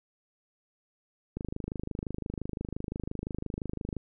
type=click train; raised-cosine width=3 ms; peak=-21 dBFS; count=68; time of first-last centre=1.37-3.967 s; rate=25.8 Hz; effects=none